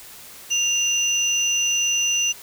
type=tone pair together; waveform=sine; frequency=2794 / 5975 Hz; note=F7 / F#8; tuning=0 / +16 cents; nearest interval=octave + minor second; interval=1316 cents; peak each=-21 dBFS; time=0.5-2.33 s; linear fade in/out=20 ms; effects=white hiss -42 dBFS RMS until 2.42 s